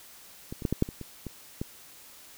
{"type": "clicks", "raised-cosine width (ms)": 3, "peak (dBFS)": [-23, -25, -13, -13, -9, -24, -25, -23, -18], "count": 9, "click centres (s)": [0.525, 0.622, 0.652, 0.726, 0.824, 0.889, 1.013, 1.267, 1.615], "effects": ["white hiss -51 dBFS RMS until 2.37 s"]}